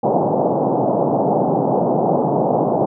white band-pass noise, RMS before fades -17 dBFS, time 0.03-2.86 s, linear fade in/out 10 ms, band 130 to 840 Hz, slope 48 dB/octave, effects none

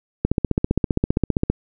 click train, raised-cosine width 3 ms, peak -4 dBFS, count 20, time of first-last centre 0.25-1.5 s, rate 15.2 Hz, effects none

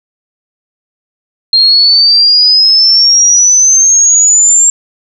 sine exponential sweep, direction up, 4186 to 7440 Hz, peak -3 dBFS, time 1.53-4.7 s, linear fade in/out 2 ms, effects none

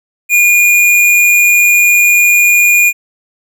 square tone, 2431 Hz, D#7, 41 cents flat, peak -6 dBFS, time 0.29-2.93 s, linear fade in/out 50 ms, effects none

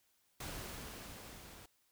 pink noise with level ramp, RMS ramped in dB -44 to -55 dBFS, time 0.4-1.66 s, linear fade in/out 5 ms, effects white hiss -75 dBFS RMS until 1.91 s

